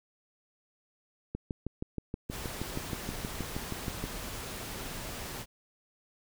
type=click train; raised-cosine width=3 ms; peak=-21 dBFS; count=18; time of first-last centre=1.35-4.04 s; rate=6.32 Hz
type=noise; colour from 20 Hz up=pink; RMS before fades=-40 dBFS; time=2.29-5.46 s; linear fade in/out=50 ms
effects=none